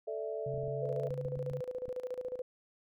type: chord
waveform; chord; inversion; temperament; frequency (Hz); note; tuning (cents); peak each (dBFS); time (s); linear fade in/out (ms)
sine; A suspended fourth; none; just; 440 / 586.7 / 660; A4 / D5 / E5; 0 / -2 / +2; -38 / -41 / -40; 0.07-1.09; 10
type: tone with pitch glide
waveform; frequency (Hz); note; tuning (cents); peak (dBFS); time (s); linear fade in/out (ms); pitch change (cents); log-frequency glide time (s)
sine; 135.1 to 139.38; C#3 to C#3; -44 to +10; -38; 0.46-1.61; 5; +54; 0.58-1.17
type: clicks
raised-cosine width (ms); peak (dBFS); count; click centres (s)
5; -36; 9; 0.541 / 0.578 / 0.635 / 0.68 / 1.107 / 1.256 / 1.372 / 1.514 / 1.883
type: tone with tremolo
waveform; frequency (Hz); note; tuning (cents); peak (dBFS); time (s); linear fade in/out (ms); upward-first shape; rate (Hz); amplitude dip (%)
sine; 503; B4; +32; -34; 0.82-2.42; 5; square; 14; 75
effects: none